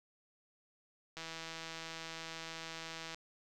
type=click train; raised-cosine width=0.2 ms; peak=-27 dBFS; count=323; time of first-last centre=1.17-3.145 s; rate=163 Hz; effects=none